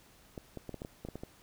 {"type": "clicks", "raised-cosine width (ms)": 2, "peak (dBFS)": -27, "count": 10, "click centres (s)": [0.378, 0.573, 0.693, 0.743, 0.819, 0.849, 1.05, 1.087, 1.156, 1.235], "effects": ["pink hiss -61 dBFS RMS until 1.42 s"]}